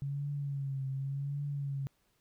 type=tone with vibrato; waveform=sine; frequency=138.8 Hz; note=C#3; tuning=3 cents sharp; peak=-33 dBFS; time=0.02-1.87 s; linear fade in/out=0 ms; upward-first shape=triangle; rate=0.88 Hz; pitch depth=68 cents each way; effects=pink hiss -74 dBFS RMS until 2.2 s